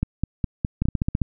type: two click trains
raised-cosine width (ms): 5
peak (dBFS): -9 / -9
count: 5 / 7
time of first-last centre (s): 0.03-0.855 / 0.82-1.217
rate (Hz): 4.85 / 15.1
effects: none